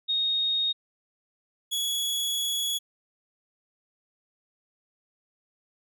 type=tone pair in turn; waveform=sine / sawtooth; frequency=3724 / 3368 Hz; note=A#7 / G#7; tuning=-2 / +24 cents; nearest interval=major second; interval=174 cents; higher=first; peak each=-23 dBFS; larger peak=neither; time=0.08-0.73 / 1.71-2.79 s; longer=second; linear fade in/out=20 ms; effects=none